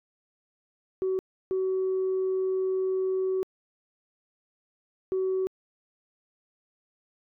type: tone bursts at uneven times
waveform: sine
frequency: 376.9 Hz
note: F#4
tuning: 32 cents sharp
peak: -23 dBFS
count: 3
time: 1.02-1.19 / 1.51-3.43 / 5.12-5.47 s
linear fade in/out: 0 ms
effects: tanh soft clip ceiling -21 dBFS